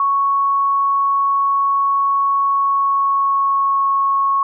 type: tone with pitch glide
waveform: sine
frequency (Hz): 1108.7 to 1100.4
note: C#6 to C#6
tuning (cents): 0 to -13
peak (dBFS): -13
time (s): 0-4.43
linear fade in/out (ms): 2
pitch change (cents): -13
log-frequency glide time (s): 2.44-3.87
effects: none